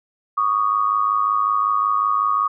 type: tone pair together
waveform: sine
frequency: 1121.6 / 1227 Hz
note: C#6 / D#6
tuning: +20 / -25 cents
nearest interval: major second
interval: 155 cents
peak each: -19 dBFS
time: 0.37-2.48 s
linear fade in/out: 10 ms
effects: none